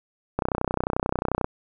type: click train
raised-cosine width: 1 ms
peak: -9 dBFS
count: 34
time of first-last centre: 0.39-1.444 s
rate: 31.3 Hz
effects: none